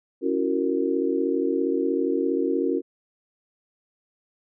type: chord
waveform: sine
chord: F# dominant seventh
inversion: second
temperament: just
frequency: 277.5 / 333 / 370 / 462.5 Hz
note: C#4 / E4 / F#4 / A#4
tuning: +2 / +18 / 0 / -14 cents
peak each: -26 / -27 / -26 / -27 dBFS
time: 0.21-2.82 s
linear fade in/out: 50 ms
effects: none